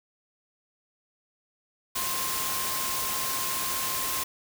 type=tone in noise; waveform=sine; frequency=1057 Hz; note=C6; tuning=17 cents sharp; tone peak=-35 dBFS; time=1.95-4.24 s; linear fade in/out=10 ms; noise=white; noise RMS=-30 dBFS; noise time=1.95-4.24 s; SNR=-8 dB; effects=none

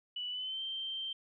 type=tone with pitch glide; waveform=sine; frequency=2960 to 3136 Hz; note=F#7 to G7; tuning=0 to 0 cents; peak=-36 dBFS; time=0.16-1.13 s; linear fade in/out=5 ms; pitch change=+100 cents; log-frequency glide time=0.3-0.62 s; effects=none

